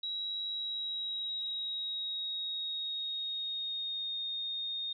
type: tone with pitch glide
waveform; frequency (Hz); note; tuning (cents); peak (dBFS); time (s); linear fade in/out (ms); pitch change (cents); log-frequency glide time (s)
sine; 3867 to 3692; B7 to A#7; -37 to -17; -34; 0.03-4.93; 5; -80; 0.48-4.17
effects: none